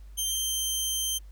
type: tone with pitch glide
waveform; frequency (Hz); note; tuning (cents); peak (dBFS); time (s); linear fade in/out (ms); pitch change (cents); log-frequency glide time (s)
15% pulse; 3149 to 3131; G7 to G7; +7 to -3; -20; 0.17-1.19; 20; -10; 0.29-0.55
effects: added 50 Hz sine -43 dBFS peak until 1.31 s + pink hiss -65 dBFS RMS until 1.31 s